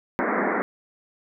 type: band-pass noise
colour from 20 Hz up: pink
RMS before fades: -24 dBFS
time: 0.19-0.62 s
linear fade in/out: 0 ms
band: 190 to 2100 Hz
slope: 96 dB/octave
effects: none